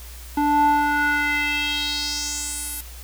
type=tone with band-pass filter sweep; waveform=square; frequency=292.7 Hz; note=D4; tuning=6 cents flat; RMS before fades=-22 dBFS; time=0.37-2.81 s; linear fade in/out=5 ms; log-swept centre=630 to 12000 Hz; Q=3.2; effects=added 60 Hz sine -37 dBFS peak until 3.03 s + white hiss -43 dBFS RMS until 3.03 s